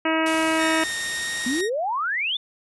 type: harmonic tone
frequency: 320.4 Hz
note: E4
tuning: 49 cents flat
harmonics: 1 / 2 / 3 / 4 / 5 / 6 / 7 / 8 / 9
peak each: -23 / -26 / -28 / -29 / -30 / -31 / -31 / -32 / -33 dBFS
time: 0.05-0.84 s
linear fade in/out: 5 ms
type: noise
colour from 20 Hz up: white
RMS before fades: -32 dBFS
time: 0.26-1.61 s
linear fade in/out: 2 ms
type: tone with pitch glide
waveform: sawtooth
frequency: 1847 to 1868.5 Hz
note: A#6 to A#6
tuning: -16 to +4 cents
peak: -23 dBFS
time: 0.57-1.7 s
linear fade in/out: 50 ms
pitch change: +20 cents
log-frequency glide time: 0.95-1.49 s
type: exponential sweep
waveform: sine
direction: up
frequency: 233.6 to 3600 Hz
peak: -22 dBFS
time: 1.46-2.37 s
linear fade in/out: 5 ms
effects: resampled to 24000 Hz